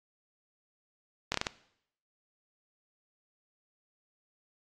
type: slowing click train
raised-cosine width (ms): 0.2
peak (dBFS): -11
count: 5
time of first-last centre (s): 1.32-1.468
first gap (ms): 23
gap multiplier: 1.33
effects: noise-tail reverb RT60 0.7 s tail -20 dB re dry + AAC 32 kbps